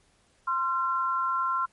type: tone pair together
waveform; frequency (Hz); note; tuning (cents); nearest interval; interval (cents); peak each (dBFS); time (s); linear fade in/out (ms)
sine; 1046.5 / 1364.9; C6 / F6; 0 / -40; perfect fourth; 460; -27; 0.47-1.66; 10
effects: pink hiss -65 dBFS RMS until 1.72 s + MP3 48 kbps